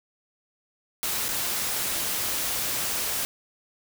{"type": "noise with dropouts", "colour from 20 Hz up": "white", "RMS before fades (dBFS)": -28, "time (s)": [1.03, 3.25], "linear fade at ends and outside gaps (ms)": 0, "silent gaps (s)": [1.283, 1.288], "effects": []}